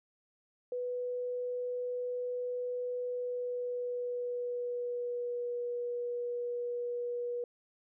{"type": "tone with pitch glide", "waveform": "sine", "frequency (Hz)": [493.9, 483.2], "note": ["B4", "B4"], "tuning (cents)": [0, -38], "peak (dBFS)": -33, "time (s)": [0.72, 7.44], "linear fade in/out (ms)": 2, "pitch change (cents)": -38, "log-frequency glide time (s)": [3.03, 5.57], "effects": []}